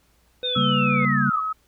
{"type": "linear sweep", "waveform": "sine", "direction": "down", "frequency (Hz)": [3729, 1108.7], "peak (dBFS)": -23, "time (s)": [0.43, 1.41], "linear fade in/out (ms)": 20}
{"type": "harmonic tone", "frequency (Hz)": 500, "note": "B4", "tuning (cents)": 21, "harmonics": [1, 3, 5, 7], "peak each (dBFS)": [-29, -42, -44, -48], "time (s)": [0.43, 1.05], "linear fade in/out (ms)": 0}
{"type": "tone with pitch glide", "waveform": "sine", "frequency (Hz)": [1308, 1278.1], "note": ["E6", "D#6"], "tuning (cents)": [-14, 46], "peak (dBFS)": -23, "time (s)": [0.55, 1.53], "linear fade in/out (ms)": 10, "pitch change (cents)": -40, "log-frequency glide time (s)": [0.92, 1.03]}
{"type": "chord", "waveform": "sine", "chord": "G diminished", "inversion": "second", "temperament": "equal", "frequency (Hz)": [138.59, 196, 233.1], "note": ["Db3", "G3", "Bb3"], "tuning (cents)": [0, 0, 0], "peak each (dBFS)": -24, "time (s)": [0.56, 1.3], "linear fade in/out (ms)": 5}
{"effects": ["added 58 Hz sine -63 dBFS peak until 1.67 s", "pink hiss -63 dBFS RMS until 1.67 s"]}